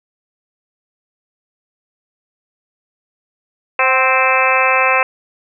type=harmonic tone with a mistuned harmonic; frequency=261.6 Hz; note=C4; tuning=in tune; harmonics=2 / 3 / 4 / 5 / 6 / 7 / 8 / 9 / 10; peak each=-19 / -20 / -17 / -20 / -22 / -23 / -21 / -20 / -17 dBFS; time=3.79-5.03 s; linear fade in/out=2 ms; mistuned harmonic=3; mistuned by=-35 cents; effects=none